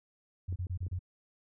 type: tone bursts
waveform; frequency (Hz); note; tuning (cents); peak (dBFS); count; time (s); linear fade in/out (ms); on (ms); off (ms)
sine; 90.3; F#2; -42; -32; 5; 0.48-0.992; 10; 80; 28
type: clicks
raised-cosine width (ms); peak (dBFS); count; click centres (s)
3; -34 / -36 / -43 / -35 / -43; 5; 0.526 / 0.668 / 0.83 / 0.866 / 0.929
effects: none